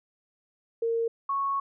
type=tone pair in turn; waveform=sine; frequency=459.7 / 1104.8 Hz; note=A#4 / C#6; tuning=-24 / -6 cents; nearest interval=octave + minor third; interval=1518 cents; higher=second; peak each=-24 / -25 dBFS; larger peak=first; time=0.82-1.08 / 1.29-1.6 s; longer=second; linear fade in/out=5 ms; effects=none